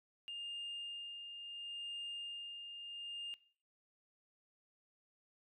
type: tone with tremolo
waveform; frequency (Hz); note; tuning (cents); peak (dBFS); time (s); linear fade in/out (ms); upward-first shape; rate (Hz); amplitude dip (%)
sine; 2816; F7; +14; -39; 0.28-3.34; 0; sine; 0.72; 50
effects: noise-tail reverb RT60 0.5 s tail -21 dB re dry + tanh soft clip ceiling -39 dBFS